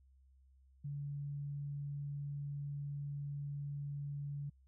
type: tone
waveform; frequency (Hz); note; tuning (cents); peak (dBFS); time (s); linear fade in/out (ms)
sine; 143.1; D3; -45; -39; 0.84-4.5; 10
effects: added 66 Hz sine -63 dBFS peak until 4.67 s